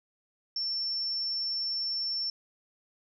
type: tone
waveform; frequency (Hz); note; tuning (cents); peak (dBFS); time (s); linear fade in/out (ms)
sine; 5410; E8; +44; -29; 0.56-2.3; 2
effects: none